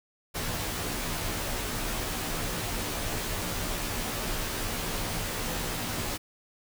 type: noise with comb filter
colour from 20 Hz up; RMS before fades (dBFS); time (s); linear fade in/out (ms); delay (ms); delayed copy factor
pink; -32; 0.34-6.18; 20; 15; -0.95
effects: none